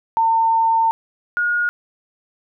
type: tone pair in turn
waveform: sine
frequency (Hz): 905 / 1436.6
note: A5 / F6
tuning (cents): +48 / +48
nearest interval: minor sixth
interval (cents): 800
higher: second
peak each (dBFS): -13 / -16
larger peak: first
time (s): 0.17-0.91 / 1.37-1.69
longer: first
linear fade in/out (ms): 0
effects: none